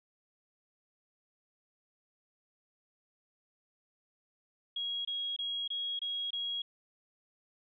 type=tone bursts; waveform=sine; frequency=3300 Hz; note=G#7; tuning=12 cents flat; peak=-33 dBFS; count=6; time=4.76-6.62 s; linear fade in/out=5 ms; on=290 ms; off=24 ms; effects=none